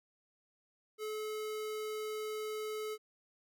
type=tone; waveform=square; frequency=430 Hz; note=A4; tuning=40 cents flat; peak=-38 dBFS; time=0.98-2.98 s; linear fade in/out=50 ms; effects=none